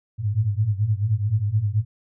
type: tone cluster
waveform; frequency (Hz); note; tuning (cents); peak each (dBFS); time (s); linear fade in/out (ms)
sine; 100.6 / 110 / 114.3; G2 / A2 / A#2; +45 / 0 / -34; -23 / -22 / -28; 0.18-1.85; 50
effects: none